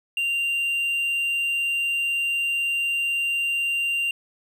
triangle tone, 2778 Hz, F7, 10 cents flat, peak -20 dBFS, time 0.17-4.11 s, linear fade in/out 2 ms, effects none

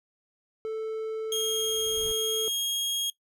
triangle tone, 440.4 Hz, A4, 2 cents sharp, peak -27 dBFS, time 0.65-2.48 s, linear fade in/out 0 ms
brown noise with exponential growth, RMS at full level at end -40 dBFS, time 1.24-2.12 s, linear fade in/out 5 ms, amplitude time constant 190 ms
sawtooth tone with pitch glide, 3245 to 3268 Hz, G#7 to G#7, -41 to -29 cents, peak -24 dBFS, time 1.32-3.1 s, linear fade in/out 2 ms, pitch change +12 cents, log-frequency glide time 1.9-2.8 s
effects noise-tail reverb RT60 0.1 s tail -20 dB re dry

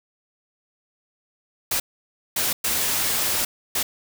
white noise bursts at uneven times, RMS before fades -23 dBFS, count 4, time 1.71-1.8 / 2.36-2.53 / 2.64-3.45 / 3.75-3.83 s, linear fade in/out 5 ms, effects none

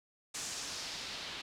white noise with low-pass filter sweep, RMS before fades -42 dBFS, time 0.34-1.42 s, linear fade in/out 10 ms, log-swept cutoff 7400 to 3500 Hz, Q 1.8, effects none

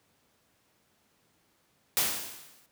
white noise with exponential decay, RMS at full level -24 dBFS, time 1.97-2.66 s, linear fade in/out 0 ms, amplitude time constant 150 ms, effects pink hiss -69 dBFS RMS until 2.71 s + high-pass 100 Hz 12 dB/octave

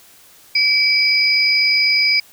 sine tone pair together, 2306 / 4926 Hz, D7 / D#8, -32 / -18 cents, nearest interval octave + minor second, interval 1314 cents, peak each -15 dBFS, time 0.55-2.2 s, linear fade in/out 5 ms, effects white hiss -47 dBFS RMS until 2.32 s

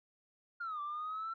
sine exponential two-way sweep, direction down then up, 1428 to 1163 to 1351 Hz, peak -36 dBFS, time 0.6-1.34 s, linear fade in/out 10 ms, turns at 0.81 s, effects tanh soft clip ceiling -34 dBFS

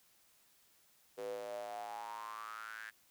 square tone with high-pass filter sweep, 55 Hz, A1, in tune, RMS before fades -45 dBFS, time 1.17-2.91 s, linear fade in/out 20 ms, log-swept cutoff 450 to 1700 Hz, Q 8.9, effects white hiss -69 dBFS RMS until 3.1 s

